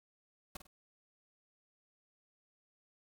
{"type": "noise with echo", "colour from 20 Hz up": "pink", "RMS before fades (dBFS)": -43, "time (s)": [0.55, 0.57], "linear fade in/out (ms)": 5, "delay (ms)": 50, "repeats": 2, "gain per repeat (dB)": -10, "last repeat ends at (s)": 0.67, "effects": []}